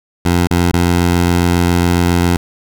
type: tone with dropouts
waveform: 15% pulse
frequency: 87.31 Hz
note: F2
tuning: in tune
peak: -4 dBFS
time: 0.25-2.37 s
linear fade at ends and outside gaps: 5 ms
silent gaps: 0.472-0.508 / 0.715-0.734 s
effects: none